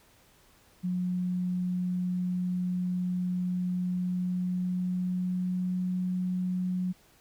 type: tone with pitch glide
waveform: sine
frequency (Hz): 180.5 to 182.39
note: F#3 to F#3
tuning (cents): -43 to -25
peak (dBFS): -27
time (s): 0.83-6.93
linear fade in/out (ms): 20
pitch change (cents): +18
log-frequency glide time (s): 3.92-5.89
effects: pink hiss -61 dBFS RMS until 7.2 s